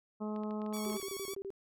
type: harmonic tone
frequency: 212.6 Hz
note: G#3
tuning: 41 cents sharp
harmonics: 1 / 2 / 3 / 4 / 5 / 6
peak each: -36 / -42 / -46 / -48 / -50 / -52 dBFS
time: 0.2-0.98 s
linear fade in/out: 20 ms
type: clicks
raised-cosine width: 0.3 ms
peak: -39 dBFS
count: 12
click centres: 0.362 / 0.435 / 0.509 / 0.618 / 0.663 / 0.727 / 0.767 / 0.851 / 0.899 / 0.931 / 0.968 / 1.015 s
type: tone with vibrato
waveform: 5% pulse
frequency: 1123 Hz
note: C#6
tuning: 22 cents sharp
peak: -30 dBFS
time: 0.73-1.35 s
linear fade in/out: 10 ms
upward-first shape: sine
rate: 8.8 Hz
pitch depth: 35 cents each way
type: tone bursts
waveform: sine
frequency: 392 Hz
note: G4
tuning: in tune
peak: -38 dBFS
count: 8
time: 0.86-1.504 s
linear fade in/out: 0 ms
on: 56 ms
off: 28 ms
effects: none